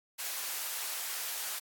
white high-pass noise, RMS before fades -37 dBFS, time 0.18-1.6 s, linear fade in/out 20 ms, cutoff 710 Hz, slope 12 dB/octave, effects AAC 64 kbps

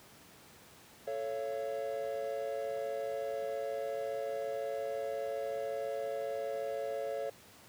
triangle chord, A augmented, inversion none, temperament equal with one note detuned, 440 / 554.4 / 680.9 Hz, A4 / C#5 / E#5, 0 / 0 / -44 cents, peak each -38 / -35 / -39 dBFS, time 1.07-7.3 s, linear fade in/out 5 ms, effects pink hiss -57 dBFS RMS until 7.68 s + high-pass 100 Hz 12 dB/octave

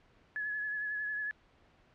sine tone with vibrato, 1700 Hz, G#6, 40 cents sharp, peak -33 dBFS, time 0.36-1.31 s, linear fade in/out 0 ms, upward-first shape triangle, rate 11 Hz, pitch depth 32 cents each way, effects pink hiss -65 dBFS RMS until 1.94 s + low-pass 3000 Hz 12 dB/octave

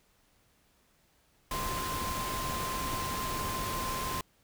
sine tone in noise, 1043 Hz, C6, 6 cents flat, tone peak -35 dBFS, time 1.51-4.21 s, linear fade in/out 2 ms, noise pink, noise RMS -36 dBFS, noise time 1.51-4.21 s, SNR -2 dB, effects pink hiss -68 dBFS RMS until 4.43 s

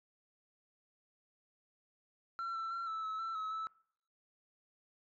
sine tone with pitch steps, 1357 / 1336 / 1362 / 1314 / 1296 / 1336 / 1286 / 1310 Hz, E6 / E6 / F6 / E6 / E6 / E6 / E6 / E6, +50 / +23 / -44 / -6 / -30 / +23 / -43 / -11 cents, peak -34 dBFS, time 2.39-3.67 s, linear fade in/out 0 ms, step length 160 ms, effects noise-tail reverb RT60 0.6 s tail -23 dB re dry + tanh soft clip ceiling -36 dBFS

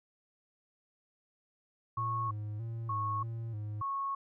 sine tone bursts, 1100 Hz, C#6, 14 cents flat, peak -32 dBFS, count 3, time 1.97-4.15 s, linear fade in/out 5 ms, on 340 ms, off 580 ms
triangle tone with vibrato, 110 Hz, A2, in tune, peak -34 dBFS, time 1.97-3.82 s, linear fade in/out 10 ms, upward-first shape square, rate 1.6 Hz, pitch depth 72 cents each way
effects none

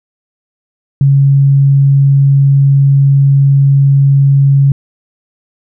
sine tone, 138.59 Hz, C#3, in tune, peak -4 dBFS, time 1.01-4.72 s, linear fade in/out 2 ms, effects none

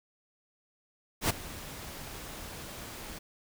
pink noise with ADSR envelope, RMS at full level -25 dBFS, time 1.21-3.19 s, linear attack 87 ms, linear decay 13 ms, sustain -18 dB, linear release 11 ms, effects none

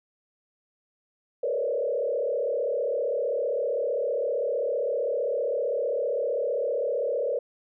sine tone with frequency modulation, 522 Hz, C5, 4 cents flat, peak -24 dBFS, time 1.43-7.39 s, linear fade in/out 5 ms, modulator 35.4 Hz, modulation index 2, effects none

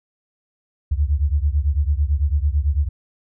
sine beating tone pair, 69.3 / 78.3 Hz, C#2 / D#2, 0 / +11 cents, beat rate 9 Hz, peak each -18 / -20 dBFS, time 0.91-2.89 s, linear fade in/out 10 ms, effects none

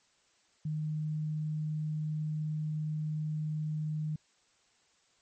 sine tone, 153.8 Hz, D#3, 20 cents flat, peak -31 dBFS, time 0.65-4.16 s, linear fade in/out 5 ms, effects white hiss -69 dBFS RMS until 5.21 s + MP3 32 kbps

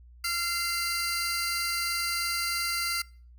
sawtooth tone cluster, 1375 / 2074 / 4709 Hz, F6 / C7 / D8, -27 / -16 / +4 cents, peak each -29 dBFS, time 0.24-3.02 s, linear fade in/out 5 ms, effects noise-tail reverb RT60 0.4 s tail -24 dB re dry + added 60 Hz sine -49 dBFS peak until 3.38 s

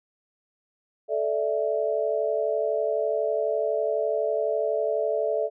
sine chord, A suspended fourth, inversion none, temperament equal with one note detuned, 437.2 / 587.3 / 659.3 Hz, A4 / D5 / E5, -11 / 0 / 0 cents, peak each -27 dBFS, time 1.08-5.5 s, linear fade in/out 50 ms, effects none

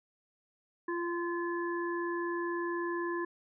harmonic tone, 344.5 Hz, F4, 24 cents flat, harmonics 1 / 3 / 5, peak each -33 / -38 / -40 dBFS, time 0.88-3.25 s, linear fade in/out 5 ms, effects none

